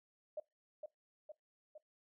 sine tone with echo, 610 Hz, D#5, 34 cents flat, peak -39 dBFS, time 0.37-0.4 s, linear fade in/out 5 ms, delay 460 ms, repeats 3, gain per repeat -4 dB, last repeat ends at 1.78 s, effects noise-tail reverb RT60 0.2 s tail -22 dB re dry

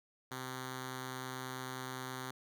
5% pulse tone with notch filter, 129.4 Hz, C3, 19 cents flat, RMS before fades -43 dBFS, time 0.31-2.31 s, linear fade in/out 5 ms, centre 590 Hz, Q 1.7, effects none

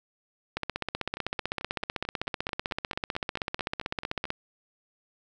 two click trains, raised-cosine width 0.3 ms, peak -13 / -21 dBFS, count 60 / 16, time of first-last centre 0.57-4.304 / 0.95-4.254 s, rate 15.8 / 4.54 Hz, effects none

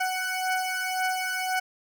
20% pulse beating tone pair, 744 / 745.9 Hz, F#5 / F#5, +9 / +14 cents, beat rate 1.9 Hz, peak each -23 / -26 dBFS, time 0-1.6 s, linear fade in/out 10 ms, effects none

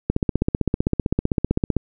click train, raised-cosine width 3 ms, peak -5 dBFS, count 27, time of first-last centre 0.1-1.767 s, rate 15.6 Hz, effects none

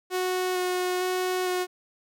sawtooth tone with vibrato, 365.6 Hz, F#4, 21 cents flat, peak -21 dBFS, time 0.1-1.67 s, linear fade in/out 50 ms, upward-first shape square, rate 1.1 Hz, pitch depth 10 cents each way, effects none

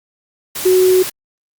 sine tone in noise, 370 Hz, F#4, in tune, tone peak -8 dBFS, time 0.65-1.03 s, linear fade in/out 10 ms, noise white, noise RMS -24 dBFS, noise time 0.55-1.1 s, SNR +13 dB, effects Opus 48 kbps

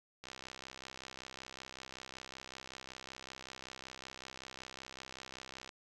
click train, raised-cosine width 0.2 ms, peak -29 dBFS, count 357, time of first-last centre 0.24-5.692 s, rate 65.3 Hz, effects none

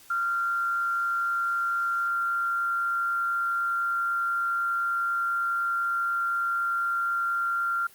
sine tone with frequency modulation, 1383 Hz, F6, 17 cents flat, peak -24 dBFS, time 0.1-7.87 s, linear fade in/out 5 ms, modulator 136 Hz, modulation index 0.29, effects white hiss -53 dBFS RMS until 7.94 s + Opus 48 kbps

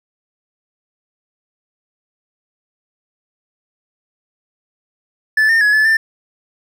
triangle tone with pitch steps, 1743 / 1816 / 1686 / 1731 / 1784 Hz, A6 / A#6 / G#6 / A6 / A6, -17 / -46 / +26 / -29 / +23 cents, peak -8 dBFS, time 5.37-5.97 s, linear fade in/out 5 ms, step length 120 ms, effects none

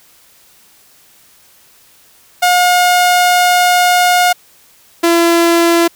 sawtooth tone pair in turn, 717 / 338.4 Hz, F5 / E4, +45 / +45 cents, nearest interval octave + minor second, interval 1300 cents, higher first, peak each -4 dBFS, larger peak neither, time 2.42-4.33 / 5.03-5.88 s, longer first, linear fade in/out 10 ms, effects white hiss -47 dBFS RMS until 5.95 s

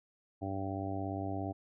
harmonic tone, 97.3 Hz, G2, 12 cents flat, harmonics 1 / 2 / 3 / 4 / 5 / 6 / 7 / 8, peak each -39 / -46 / -39 / -46 / -52 / -48 / -42 / -44 dBFS, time 0.41-1.53 s, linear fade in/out 20 ms, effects none

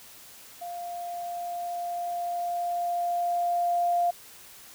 sine tone with level ramp, 698.5 Hz, F5, in tune, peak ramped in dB -34 to -21 dBFS, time 0.61-4.11 s, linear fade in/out 10 ms, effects white hiss -49 dBFS RMS until 4.74 s

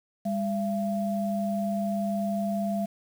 sine tone pair together, 201.5 / 677.2 Hz, G3 / E5, +48 / +46 cents, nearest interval octave + major sixth, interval 2098 cents, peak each -27 / -30 dBFS, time 0.25-2.86 s, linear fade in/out 10 ms, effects 8-bit

